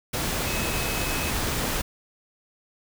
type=tone in noise; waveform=sine; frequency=2564 Hz; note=E7; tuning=49 cents flat; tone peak=-34 dBFS; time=0.46-1.31 s; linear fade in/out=10 ms; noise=pink; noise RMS=-27 dBFS; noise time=0.13-1.82 s; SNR=-10 dB; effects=none